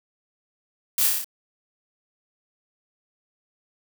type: noise with echo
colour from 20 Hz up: blue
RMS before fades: -22 dBFS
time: 0.98-1.07 s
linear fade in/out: 2 ms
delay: 29 ms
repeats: 6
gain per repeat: -2 dB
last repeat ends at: 1.244 s
effects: none